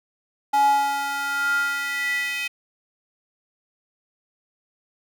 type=tone with high-pass filter sweep; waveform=square; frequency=280.5 Hz; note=C#4; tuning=21 cents sharp; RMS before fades=-23 dBFS; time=0.53-2.48 s; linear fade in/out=10 ms; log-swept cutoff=780 to 2400 Hz; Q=7; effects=none